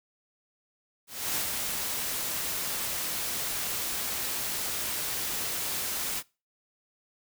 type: noise with ADSR envelope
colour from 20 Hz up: white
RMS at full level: -29 dBFS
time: 1.07-6.23 s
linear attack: 280 ms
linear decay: 110 ms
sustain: -3 dB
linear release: 49 ms
effects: noise-tail reverb RT60 0.3 s tail -23 dB re dry